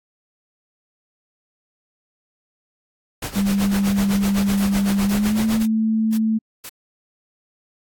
pink noise with tremolo, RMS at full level -26 dBFS, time 3.22-5.63 s, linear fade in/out 5 ms, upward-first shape sine, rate 7.9 Hz, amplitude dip 80%
sine tone with pitch glide, 198.7 to 220.5 Hz, G3 to A3, +24 to +4 cents, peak -16 dBFS, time 3.35-6.39 s, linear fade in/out 20 ms, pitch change +180 cents, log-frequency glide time 5.05-5.46 s
white noise bursts, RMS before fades -34 dBFS, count 5, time 4.57-6.695 s, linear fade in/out 10 ms, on 57 ms, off 460 ms
effects AAC 64 kbps

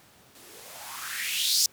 violet noise with band-pass filter sweep, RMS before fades -30 dBFS, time 0.35-1.66 s, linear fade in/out 2 ms, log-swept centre 250 to 5700 Hz, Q 4.2, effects pink hiss -56 dBFS RMS until 1.72 s + high-pass 100 Hz 12 dB/octave

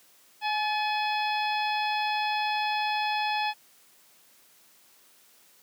harmonic tone with a mistuned harmonic, 845 Hz, G#5, 30 cents sharp, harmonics 1 / 2 / 3 / 4 / 5 / 6, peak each -27 / -35 / -33 / -36 / -41 / -41 dBFS, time 0.41-3.54 s, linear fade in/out 50 ms, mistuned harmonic 2, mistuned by +43 cents, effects white hiss -59 dBFS RMS until 5.62 s + high-pass 150 Hz 12 dB/octave

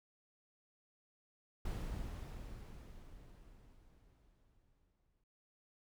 brown noise with exponential decay, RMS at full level -39 dBFS, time 1.65-5.24 s, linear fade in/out 5 ms, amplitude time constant 780 ms, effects none

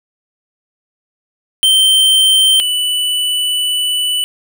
square tone pair in turn, 3117 / 2975 Hz, G7 / F#7, -11 / +9 cents, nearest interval minor second, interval 80 cents, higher first, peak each -8 / -14 dBFS, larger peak first, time 1.63-2.6 / 2.6-4.24 s, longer second, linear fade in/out 0 ms, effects none

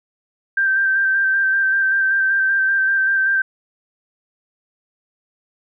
sine tone with vibrato, 1568 Hz, G6, in tune, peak -14 dBFS, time 0.57-3.42 s, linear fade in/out 5 ms, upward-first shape square, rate 5.2 Hz, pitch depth 19 cents each way, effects none

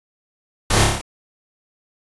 pink noise with echo, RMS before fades -18 dBFS, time 0.7-0.84 s, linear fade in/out 5 ms, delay 29 ms, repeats 6, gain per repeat -2 dB, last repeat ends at 1.014 s, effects resampled to 24000 Hz

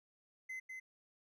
triangle tone with echo, 2049 Hz, C7, 37 cents flat, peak -40 dBFS, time 0.49-0.6 s, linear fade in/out 10 ms, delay 200 ms, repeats 1, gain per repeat -3 dB, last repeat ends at 0.8 s, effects none

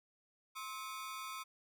sawtooth ring-modulated tone, 1174.7 Hz, D6, in tune, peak -36 dBFS, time 0.55-1.44 s, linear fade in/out 20 ms, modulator 119 Hz, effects none

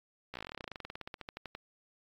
slowing click train, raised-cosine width 0.3 ms, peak -25 dBFS, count 29, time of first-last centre 0.34-1.55 s, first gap 15 ms, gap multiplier 1.07, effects AAC 32 kbps

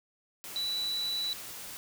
sine tone in noise, 3951 Hz, B7, in tune, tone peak -30 dBFS, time 0.56-1.33 s, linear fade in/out 0 ms, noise white, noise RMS -43 dBFS, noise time 0.44-1.77 s, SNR +10 dB, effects none

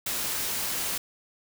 white noise, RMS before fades -30 dBFS, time 0.06-0.98 s, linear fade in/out 5 ms, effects none

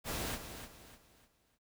pink noise with echo, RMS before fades -38 dBFS, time 0.04-0.39 s, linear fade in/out 50 ms, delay 300 ms, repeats 4, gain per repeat -9 dB, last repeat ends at 1.59 s, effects none

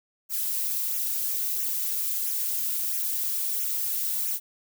violet noise with flanger, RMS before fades -28 dBFS, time 0.29-4.4 s, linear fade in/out 50 ms, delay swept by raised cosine 0.22 to 4.92 ms, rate 1.5 Hz, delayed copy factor -0.6, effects none

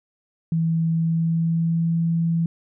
sine tone with pitch glide, 163.8 to 166.37 Hz, E3 to E3, -11 to +16 cents, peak -18 dBFS, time 0.52-2.46 s, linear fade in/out 2 ms, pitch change +27 cents, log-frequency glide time 0.92-1.96 s, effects none

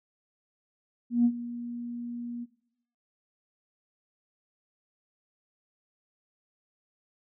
sine tone with ADSR envelope, 238.8 Hz, A#3, 42 cents sharp, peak -17 dBFS, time 1.1-2.46 s, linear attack 150 ms, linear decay 62 ms, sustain -17 dB, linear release 30 ms, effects noise-tail reverb RT60 0.8 s tail -18 dB re dry + tanh soft clip ceiling -13 dBFS

